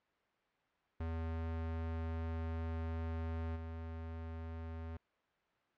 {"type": "tone with level steps", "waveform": "square", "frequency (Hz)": 81.7, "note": "E2", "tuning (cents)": -15, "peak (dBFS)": [-38, -43], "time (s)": [1, 4.97], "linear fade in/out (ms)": 5, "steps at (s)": 3.55, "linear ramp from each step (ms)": 20, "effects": ["white hiss -75 dBFS RMS until 5.77 s", "low-pass 2000 Hz 12 dB/octave"]}